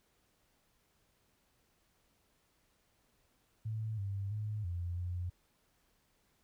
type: tone with pitch steps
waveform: sine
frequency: 109.8 / 98.8 / 106.3 / 87.2 / 88.8 Hz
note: A2 / G2 / G#2 / F2 / F2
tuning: -3 / +14 / +41 / -2 / +29 cents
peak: -35 dBFS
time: 3.65-5.3 s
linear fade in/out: 10 ms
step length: 330 ms
effects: pink hiss -74 dBFS RMS until 6.43 s